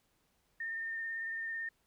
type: tone with vibrato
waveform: sine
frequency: 1817 Hz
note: A#6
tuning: 45 cents flat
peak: -36 dBFS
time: 0.6-1.69 s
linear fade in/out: 5 ms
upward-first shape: triangle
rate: 18 Hz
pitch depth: 23 cents each way
effects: pink hiss -75 dBFS RMS until 1.86 s